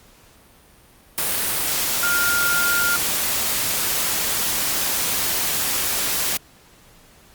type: tone in noise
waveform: sine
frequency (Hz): 1406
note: F6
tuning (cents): +11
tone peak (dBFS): -19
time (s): 2.03-2.96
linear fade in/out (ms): 0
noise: white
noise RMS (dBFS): -22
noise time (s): 1.18-6.37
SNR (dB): 0
effects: pink hiss -51 dBFS RMS until 7.34 s + Opus 48 kbps